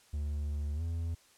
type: tone with pitch glide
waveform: triangle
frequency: 73.42 to 83.37 Hz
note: D2 to E2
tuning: 0 to +20 cents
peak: -30 dBFS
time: 0.13-1.15 s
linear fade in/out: 10 ms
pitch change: +220 cents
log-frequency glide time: 0.75-0.82 s
effects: white hiss -63 dBFS RMS until 1.37 s + low-pass 10000 Hz 12 dB/octave